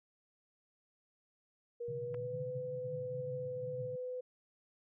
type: tone with pitch glide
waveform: sine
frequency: 475.9 to 503 Hz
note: A#4 to B4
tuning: +36 to +32 cents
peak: -38 dBFS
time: 1.8-4.21 s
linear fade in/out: 10 ms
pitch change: +96 cents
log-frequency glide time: 1.93-2.4 s
type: band-pass noise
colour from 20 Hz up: pink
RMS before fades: -47 dBFS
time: 1.88-3.96 s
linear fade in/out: 5 ms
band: 120 to 150 Hz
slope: 96 dB/octave
type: clicks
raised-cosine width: 0.5 ms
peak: -38 dBFS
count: 2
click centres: 2.143 / 2.146 s
effects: none